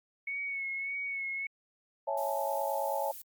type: tone with vibrato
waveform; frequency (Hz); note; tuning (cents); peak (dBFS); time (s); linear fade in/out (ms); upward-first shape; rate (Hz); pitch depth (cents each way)
sine; 2208; C#7; -7; -33; 0.27-1.47; 5; sine; 1.7; 33
type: chord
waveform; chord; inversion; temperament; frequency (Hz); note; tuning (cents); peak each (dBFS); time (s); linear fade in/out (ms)
sine; A major seventh; first; equal; 554.4 / 659.3 / 830.6 / 880; C#5 / E5 / G#5 / A5; 0 / 0 / 0 / 0; -34 / -36 / -37 / -35; 2.07-3.12; 10
type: noise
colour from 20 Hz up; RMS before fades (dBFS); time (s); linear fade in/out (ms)
violet; -45; 2.17-3.22; 5
effects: Opus 48 kbps